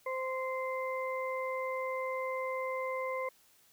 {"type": "harmonic tone", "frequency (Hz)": 520, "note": "C5", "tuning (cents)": -11, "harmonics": [1, 2, 4], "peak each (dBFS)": [-35, -38, -41], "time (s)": [0.06, 3.29], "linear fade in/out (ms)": 5, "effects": ["white hiss -65 dBFS RMS until 3.72 s"]}